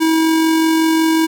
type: tone with amplitude modulation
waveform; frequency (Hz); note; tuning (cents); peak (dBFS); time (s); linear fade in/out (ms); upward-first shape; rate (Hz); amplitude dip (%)
square; 321.9; E4; -41; -11; 0-1.27; 20; sine; 45.4; 25
effects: none